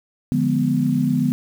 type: chord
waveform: sine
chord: D diminished seventh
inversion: none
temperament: equal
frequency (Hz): 146.83 / 174.61 / 207.7 / 246.9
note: D3 / F3 / Ab3 / Cb4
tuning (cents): 0 / 0 / 0 / 0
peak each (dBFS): -22 / -24 / -24 / -19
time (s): 0.32-1.32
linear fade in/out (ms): 0
effects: 7-bit